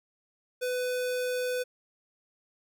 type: tone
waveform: square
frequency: 499.8 Hz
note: B4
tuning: 21 cents sharp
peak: -29 dBFS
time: 0.61-1.64 s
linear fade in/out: 20 ms
effects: none